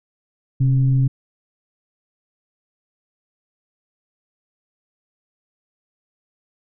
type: tone with frequency modulation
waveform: sine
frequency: 130.81 Hz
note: C3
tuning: in tune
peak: -13 dBFS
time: 0.6-1.08 s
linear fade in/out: 10 ms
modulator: 144 Hz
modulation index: 0.35
effects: none